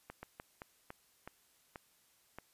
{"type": "slowing click train", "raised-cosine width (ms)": 0.5, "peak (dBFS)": -30, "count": 8, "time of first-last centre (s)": [0.1, 2.386], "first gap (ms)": 130, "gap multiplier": 1.3, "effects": ["white hiss -70 dBFS RMS until 2.53 s", "resampled to 32000 Hz"]}